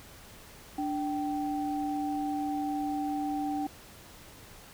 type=tone pair together; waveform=sine; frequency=293.7 / 775.5 Hz; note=D4 / G5; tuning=0 / -19 cents; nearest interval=octave + perfect fourth; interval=1681 cents; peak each=-31 / -33 dBFS; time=0.78-3.67 s; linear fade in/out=5 ms; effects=pink hiss -51 dBFS RMS until 4.73 s